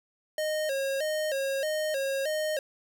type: tone with vibrato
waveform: square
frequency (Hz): 579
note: D5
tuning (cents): -25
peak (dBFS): -28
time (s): 0.38-2.59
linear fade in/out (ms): 2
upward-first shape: square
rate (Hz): 1.6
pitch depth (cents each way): 110
effects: none